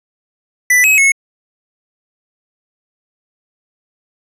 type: tone with pitch steps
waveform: square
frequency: 1985 / 2555 / 2188 Hz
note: B6 / D#7 / C#7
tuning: +8 / +45 / -23 cents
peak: -8 dBFS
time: 0.7-1.12 s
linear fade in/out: 5 ms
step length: 140 ms
effects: resampled to 32000 Hz